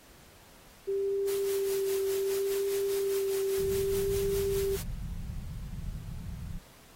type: tone with vibrato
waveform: sine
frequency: 392.4 Hz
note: G4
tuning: 2 cents sharp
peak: -27 dBFS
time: 0.87-4.77 s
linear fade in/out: 20 ms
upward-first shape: sine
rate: 0.66 Hz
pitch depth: 14 cents each way
type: noise with tremolo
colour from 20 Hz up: white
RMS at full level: -40 dBFS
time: 1.27-4.83 s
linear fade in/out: 10 ms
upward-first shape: sine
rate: 4.9 Hz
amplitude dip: 60%
type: low-pass noise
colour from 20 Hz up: pink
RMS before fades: -38 dBFS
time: 3.58-6.59 s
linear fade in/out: 5 ms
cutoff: 190 Hz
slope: 48 dB/octave
effects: pink hiss -56 dBFS RMS until 6.95 s + AAC 48 kbps